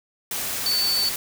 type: tone in noise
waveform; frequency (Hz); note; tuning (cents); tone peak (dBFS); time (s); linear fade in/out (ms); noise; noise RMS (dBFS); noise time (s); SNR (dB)
sine; 4506; C#8; +28; -20; 0.66-1.09; 2; white; -28; 0.31-1.16; +5
effects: none